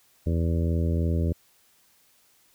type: harmonic tone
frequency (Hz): 83.1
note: E2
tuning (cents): +15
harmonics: 1 / 2 / 3 / 4 / 5 / 6 / 7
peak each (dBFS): -23 / -29 / -33 / -35 / -37 / -39 / -40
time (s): 0.26-1.33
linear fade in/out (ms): 10
effects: white hiss -62 dBFS RMS until 2.54 s